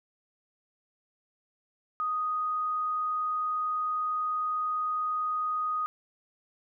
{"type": "tone", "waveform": "sine", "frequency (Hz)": 1244.5, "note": "D#6", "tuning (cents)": 0, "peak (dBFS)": -27, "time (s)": [2, 5.86], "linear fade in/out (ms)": 0, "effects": []}